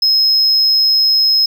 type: tone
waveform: triangle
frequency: 5140 Hz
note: E8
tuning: 45 cents flat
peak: -7 dBFS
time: 0.02-1.46 s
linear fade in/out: 5 ms
effects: tanh soft clip ceiling -4 dBFS